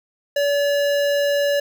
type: tone with notch filter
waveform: square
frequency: 572 Hz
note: D5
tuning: 46 cents flat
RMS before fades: -19 dBFS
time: 0.36-1.6 s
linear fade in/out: 5 ms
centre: 9300 Hz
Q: 1.2
effects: none